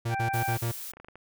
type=tone bursts; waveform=45% pulse; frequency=116.54 Hz; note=A#2; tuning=in tune; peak=-27 dBFS; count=5; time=0.05-0.718 s; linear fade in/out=10 ms; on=100 ms; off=42 ms
type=harmonic tone; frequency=784 Hz; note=G5; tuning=in tune; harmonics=1 / 2 / 3; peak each=-29 / -35 / -39 dBFS; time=0.09-0.58 s; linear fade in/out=50 ms
type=noise; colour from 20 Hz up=blue; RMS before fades=-39 dBFS; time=0.33-0.92 s; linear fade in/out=10 ms
type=clicks; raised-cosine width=0.5 ms; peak=-32 dBFS; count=6; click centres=0.936 / 0.97 / 1 / 1.046 / 1.085 / 1.156 s
effects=none